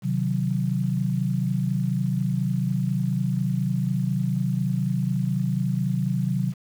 sine chord, C diminished, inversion none, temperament equal with one note detuned, 130.81 / 154.94 / 185 Hz, C3 / Eb3 / Gb3, 0 / -7 / 0 cents, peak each -25 / -28 / -25 dBFS, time 0.02-6.54 s, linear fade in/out 50 ms, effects 8-bit

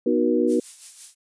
sine chord, B major seventh, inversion none, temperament equal with one note detuned, 246.9 / 311.1 / 370 / 478.4 Hz, B3 / D#4 / F#4 / A#4, 0 / 0 / 0 / +45 cents, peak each -23 dBFS, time 0.06-0.6 s, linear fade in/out 5 ms
violet noise with tremolo, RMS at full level -34 dBFS, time 0.47-1.15 s, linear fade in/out 50 ms, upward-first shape sine, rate 5.8 Hz, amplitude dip 55%
effects resampled to 22050 Hz

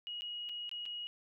sine tone with dropouts, 2895 Hz, F#7, 38 cents flat, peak -39 dBFS, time 0.07-1.07 s, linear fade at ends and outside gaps 0 ms, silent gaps 0.209-0.22 / 0.49-0.494 / 0.693-0.714 / 0.855-0.861 s, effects none

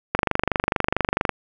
click train, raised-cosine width 0.5 ms, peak -3 dBFS, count 29, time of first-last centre 0.15-1.293 s, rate 24.5 Hz, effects none

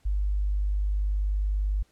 sine tone, 50.1 Hz, G1, 38 cents sharp, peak -23 dBFS, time 0.05-1.83 s, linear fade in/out 10 ms, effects pink hiss -66 dBFS RMS until 1.91 s + low-pass 11000 Hz 12 dB/octave

